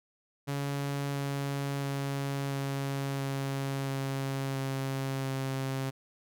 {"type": "tone with pitch steps", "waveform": "sawtooth", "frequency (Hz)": [140.8, 139.83, 138.86, 137.9, 136.95, 136, 135.06, 134.13], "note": ["C#3", "C#3", "C#3", "C#3", "C#3", "C#3", "C#3", "C3"], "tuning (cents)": [27, 15, 3, -9, -21, -33, -45, 43], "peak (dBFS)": -27, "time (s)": [0.47, 5.91], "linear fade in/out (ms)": 20, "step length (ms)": 680, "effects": []}